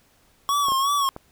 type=tone with vibrato; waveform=square; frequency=1108.7 Hz; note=C#6; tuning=in tune; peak=-20 dBFS; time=0.49-1.09 s; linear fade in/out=0 ms; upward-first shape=sine; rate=2.8 Hz; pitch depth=71 cents each way
type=clicks; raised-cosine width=1 ms; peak=-20 dBFS; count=3; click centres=0.685 / 0.72 / 1.164 s
effects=pink hiss -60 dBFS RMS until 1.31 s